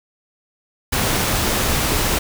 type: noise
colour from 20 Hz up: pink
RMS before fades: -19 dBFS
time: 0.92-2.19 s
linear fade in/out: 10 ms
effects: none